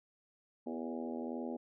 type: harmonic tone with a mistuned harmonic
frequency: 82 Hz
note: E2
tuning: 9 cents flat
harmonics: 3 / 4 / 5 / 6 / 7 / 8 / 9 / 10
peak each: -40 / -45 / -46 / -48 / -48 / -52 / -53 / -52 dBFS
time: 0.66-1.57 s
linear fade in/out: 10 ms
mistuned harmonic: 5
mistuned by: -26 cents
effects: none